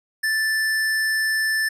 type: tone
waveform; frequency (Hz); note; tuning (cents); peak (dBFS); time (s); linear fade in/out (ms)
square; 1760; A6; 0; -20; 0.23-1.69; 10
effects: resampled to 32000 Hz